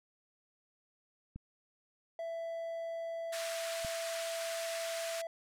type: clicks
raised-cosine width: 5 ms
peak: -32 dBFS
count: 2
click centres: 1.36 / 3.848 s
type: tone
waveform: triangle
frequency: 664 Hz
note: E5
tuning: 12 cents sharp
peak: -35 dBFS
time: 2.19-5.27 s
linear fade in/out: 2 ms
type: band-pass noise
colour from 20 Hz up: pink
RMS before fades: -43 dBFS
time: 3.32-5.22 s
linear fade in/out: 10 ms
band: 1300 to 11000 Hz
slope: 24 dB/octave
effects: none